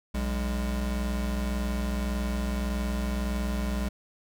square tone pair together, 60.66 / 203.7 Hz, B1 / G#3, -30 / -33 cents, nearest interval octave + major sixth, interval 2097 cents, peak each -29 / -33 dBFS, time 0.14-3.89 s, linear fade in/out 10 ms, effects none

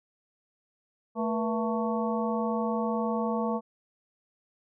harmonic tone with a mistuned harmonic, 222.7 Hz, A3, 21 cents sharp, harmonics 1 / 2 / 3 / 4 / 5, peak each -29 / -32 / -34 / -35 / -36 dBFS, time 1.15-3.61 s, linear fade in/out 50 ms, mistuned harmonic 2, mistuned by +130 cents, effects none

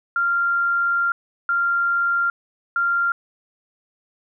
sine tone bursts at uneven times, 1389 Hz, F6, 10 cents flat, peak -17 dBFS, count 3, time 0.16-1.12 / 1.49-2.3 / 2.76-3.12 s, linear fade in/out 2 ms, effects none

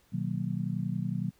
sine chord, B major seventh, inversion none, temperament just, 123.47 / 154.34 / 185.21 / 231.5 Hz, B2 / D#3 / F#3 / A#3, 0 / -14 / +2 / -12 cents, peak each -35 / -34 / -33 / -39 dBFS, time 0.12-1.31 s, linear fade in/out 20 ms, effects pink hiss -66 dBFS RMS until 1.39 s

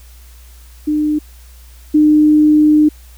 sine tone pair in turn, 301.8 / 303 Hz, D4 / D#4, +47 / -46 cents, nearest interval unison, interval 7 cents, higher second, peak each -12 / -6 dBFS, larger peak second, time 0.87-1.19 / 1.94-2.89 s, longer second, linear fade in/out 10 ms, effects added 60 Hz sine -37 dBFS peak until 3.17 s + white hiss -47 dBFS RMS until 3.17 s

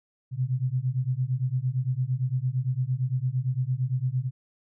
sine beating tone pair, 123.8 / 132.6 Hz, B2 / C3, +5 / +23 cents, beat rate 8.8 Hz, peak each -27 dBFS, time 0.31-4.31 s, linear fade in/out 50 ms, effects none

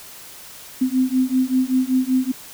sine beating tone pair, 255.4 / 260.6 Hz, C4 / C4, -42 / -7 cents, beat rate 5.2 Hz, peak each -19 dBFS, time 0.81-2.32 s, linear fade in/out 10 ms, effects white hiss -40 dBFS RMS until 2.53 s

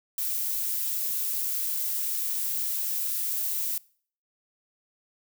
violet noise, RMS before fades -29 dBFS, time 0.18-3.78 s, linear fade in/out 2 ms, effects noise-tail reverb RT60 0.5 s tail -23 dB re dry

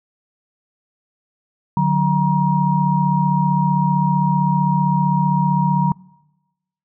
sine tone cluster, 149.2 / 184.7 / 948 Hz, D3 / F#3 / A#5, +28 / -3 / +29 cents, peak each -18 dBFS, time 1.77-5.92 s, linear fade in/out 2 ms, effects noise-tail reverb RT60 1.0 s tail -24 dB re dry

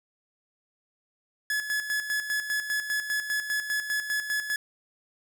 45% pulse tone with tremolo, 1705 Hz, G#6, 45 cents sharp, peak -25 dBFS, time 1.5-4.56 s, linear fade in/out 2 ms, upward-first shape square, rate 5 Hz, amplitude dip 60%, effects none

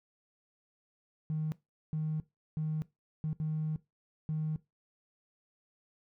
triangle tone bursts at uneven times, 155.56 Hz, D#3, in tune, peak -27 dBFS, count 6, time 1.3-1.52 / 1.93-2.2 / 2.57-2.82 / 3.24-3.33 / 3.4-3.76 / 4.29-4.56 s, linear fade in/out 0 ms, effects noise-tail reverb RT60 0.2 s tail -21 dB re dry + tanh soft clip ceiling -28 dBFS

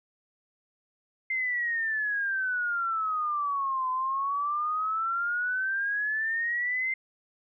sine exponential two-way sweep, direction down then up, 2094 to 1019 to 2094 Hz, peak -26 dBFS, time 1.3-6.94 s, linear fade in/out 5 ms, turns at 3.9 s, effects none

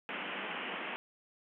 white band-pass noise, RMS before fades -40 dBFS, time 0.09-0.96 s, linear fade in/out 0 ms, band 170 to 3100 Hz, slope 96 dB/octave, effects none

